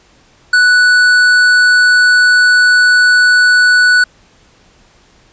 triangle tone with hard clipping, 1481 Hz, F#6, 1 cent sharp, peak -7 dBFS, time 0.53-4.04 s, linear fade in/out 5 ms, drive 13 dB, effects pink hiss -48 dBFS RMS until 5.32 s + resampled to 16000 Hz

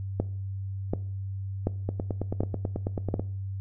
two click trains, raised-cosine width 2 ms, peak -12 / -16 dBFS, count 5 / 13, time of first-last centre 0.2-3.141 / 1.89-3.196 s, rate 1.36 / 9.19 Hz, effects noise-tail reverb RT60 0.5 s tail -19 dB re dry + added 97 Hz sine -31 dBFS peak until 3.6 s

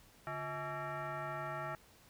sine tone with frequency modulation, 352.8 Hz, F4, 18 cents sharp, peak -38 dBFS, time 0.27-1.75 s, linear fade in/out 0 ms, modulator 497 Hz, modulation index 2.9, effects pink hiss -63 dBFS RMS until 2.09 s

